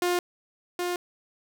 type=tone with echo; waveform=sawtooth; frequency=354.6 Hz; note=F4; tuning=26 cents sharp; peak=-19 dBFS; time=0.02-0.19 s; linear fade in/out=2 ms; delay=770 ms; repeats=1; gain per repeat=-4 dB; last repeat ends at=0.96 s; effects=none